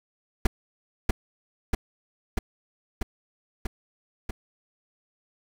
brown noise with echo, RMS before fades -17 dBFS, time 0.45-0.47 s, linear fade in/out 5 ms, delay 640 ms, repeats 6, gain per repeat -2 dB, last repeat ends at 4.31 s, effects none

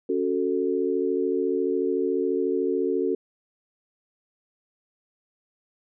sine chord, F# minor, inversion second, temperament just, 277.5 / 370 / 444 Hz, C#4 / F#4 / A4, +2 / 0 / +16 cents, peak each -28 / -25 / -26 dBFS, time 0.09-3.15 s, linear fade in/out 5 ms, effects none

